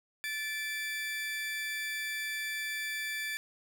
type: tone pair together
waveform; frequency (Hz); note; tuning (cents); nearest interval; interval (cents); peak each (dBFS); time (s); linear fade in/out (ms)
35% pulse; 1747 / 2332; A6 / D7; -13 / -13; perfect fourth; 500; -34 / -36; 0.24-3.37; 0
effects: none